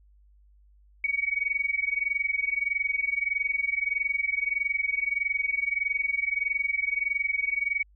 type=tone with amplitude modulation; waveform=sine; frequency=2249 Hz; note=C#7; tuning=24 cents sharp; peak=-21 dBFS; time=1.04-7.83 s; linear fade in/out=2 ms; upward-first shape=sine; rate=21.6 Hz; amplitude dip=90%; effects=added 50 Hz sine -55 dBFS peak until 7.95 s